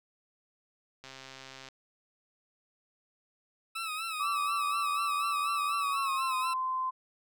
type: click train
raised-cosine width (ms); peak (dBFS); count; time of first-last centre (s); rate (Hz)
0.2; -29; 87; 1.04-1.687; 133
type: tone with vibrato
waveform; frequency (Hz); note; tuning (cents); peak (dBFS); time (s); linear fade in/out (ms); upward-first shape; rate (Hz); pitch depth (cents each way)
20% pulse; 1294; E6; -32; -29; 3.75-6.54; 10; sine; 4.1; 74
type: tone with pitch glide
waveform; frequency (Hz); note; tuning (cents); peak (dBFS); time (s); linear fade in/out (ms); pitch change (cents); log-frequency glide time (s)
sine; 1161 to 1034.3; D6 to C6; -20 to -20; -29; 4.19-6.91; 20; -200; 5.74-6.36
effects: none